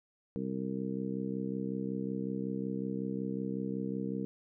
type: harmonic tone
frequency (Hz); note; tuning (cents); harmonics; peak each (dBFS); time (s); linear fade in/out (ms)
65.41; C2; 0; 2 / 3 / 4 / 5 / 6 / 7; -44 / -36 / -39 / -42 / -49 / -41; 0.36-4.25; 0
effects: none